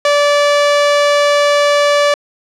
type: tone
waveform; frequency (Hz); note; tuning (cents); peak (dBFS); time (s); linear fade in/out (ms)
sawtooth; 580; D5; -22; -5; 0.05-2.14; 2
effects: low-pass 6000 Hz 12 dB/octave